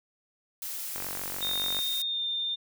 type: noise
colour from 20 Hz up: blue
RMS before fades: -36 dBFS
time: 0.62-2.02 s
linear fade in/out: 2 ms
type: click train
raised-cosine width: 0.5 ms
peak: -23 dBFS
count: 40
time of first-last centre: 0.96-1.79 s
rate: 47 Hz
type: tone with pitch glide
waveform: sine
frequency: 3672 to 3611 Hz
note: A#7 to A7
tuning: -27 to +44 cents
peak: -28 dBFS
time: 1.41-2.56 s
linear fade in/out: 20 ms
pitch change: -29 cents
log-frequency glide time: 2.04-2.21 s
effects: none